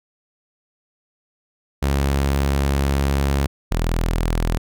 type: tone pair in turn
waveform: sawtooth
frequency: 69.3 / 41.21 Hz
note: C#2 / E1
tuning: 0 / 0 cents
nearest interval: major sixth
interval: 900 cents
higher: first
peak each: -13 / -14 dBFS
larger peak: first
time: 1.82-3.47 / 3.71-4.58 s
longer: first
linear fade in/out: 10 ms
effects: none